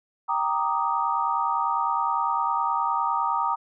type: chord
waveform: sine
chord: Eb major seventh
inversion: first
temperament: equal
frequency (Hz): 784 / 932.3 / 1174.7 / 1244.5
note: G5 / Bb5 / D6 / Eb6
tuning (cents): 0 / 0 / 0 / 0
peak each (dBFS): -30 / -25 / -30 / -27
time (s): 0.28-3.56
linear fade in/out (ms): 20
effects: none